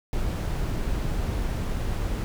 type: noise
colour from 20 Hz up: brown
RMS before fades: -27 dBFS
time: 0.13-2.24 s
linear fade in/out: 0 ms
effects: none